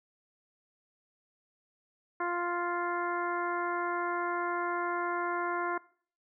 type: harmonic tone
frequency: 349.2 Hz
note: F4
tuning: in tune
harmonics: 1 / 2 / 3 / 4 / 5 / 6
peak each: -35 / -37 / -34 / -37 / -42 / -46 dBFS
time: 2.2-5.78 s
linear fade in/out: 5 ms
effects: noise-tail reverb RT60 0.5 s tail -21 dB re dry